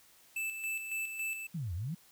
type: tone with tremolo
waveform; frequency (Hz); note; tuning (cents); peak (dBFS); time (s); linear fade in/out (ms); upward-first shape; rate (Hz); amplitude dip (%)
square; 2637; E7; 0; -34; 0.36-1.47; 5; square; 3.6; 50
type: exponential two-way sweep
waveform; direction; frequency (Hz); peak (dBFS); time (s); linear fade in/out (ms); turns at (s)
sine; down then up; 185 to 79.6 to 185; -34; 1.54-1.95; 10; 1.74
effects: white hiss -62 dBFS RMS until 2.11 s